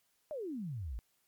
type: exponential sweep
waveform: sine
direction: down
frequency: 641 to 50.6 Hz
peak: -37 dBFS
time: 0.31-0.99 s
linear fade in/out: 0 ms
effects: white hiss -75 dBFS RMS until 1.27 s + MP3 96 kbps